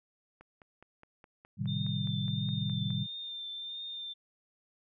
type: click train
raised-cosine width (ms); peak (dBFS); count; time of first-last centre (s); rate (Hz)
0.5; -38; 13; 0.41-2.905; 4.81
type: chord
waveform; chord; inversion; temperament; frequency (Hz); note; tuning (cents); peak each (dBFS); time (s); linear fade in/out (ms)
sine; A half-diminished seventh; none; equal; 110 / 130.81 / 155.56 / 196; A2 / C3 / Eb3 / G3; 0 / 0 / 0 / 0; -36; 1.57-3.07; 50
type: tone with vibrato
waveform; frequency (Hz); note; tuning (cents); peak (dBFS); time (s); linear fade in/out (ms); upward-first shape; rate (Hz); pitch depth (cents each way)
sine; 3600; A7; +39; -38; 1.67-4.14; 20; triangle; 1.5; 29
effects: none